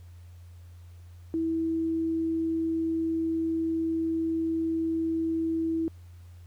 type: tone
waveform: sine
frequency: 326.1 Hz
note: E4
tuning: 19 cents flat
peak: -25 dBFS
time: 1.34-5.88 s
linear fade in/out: 0 ms
effects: added 87 Hz sine -45 dBFS peak until 6.46 s + pink hiss -64 dBFS RMS until 6.46 s